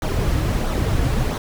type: noise with flanger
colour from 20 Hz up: brown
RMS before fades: -20 dBFS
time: 0.02-1.38 s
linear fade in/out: 2 ms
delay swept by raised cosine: 0.39 to 5.09 ms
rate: 1.5 Hz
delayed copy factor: -0.5
effects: none